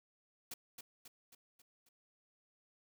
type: noise with echo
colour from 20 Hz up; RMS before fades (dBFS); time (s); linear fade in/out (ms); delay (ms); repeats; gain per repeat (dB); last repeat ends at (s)
white; -45; 0.51-0.54; 5; 270; 5; -5; 1.89
effects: none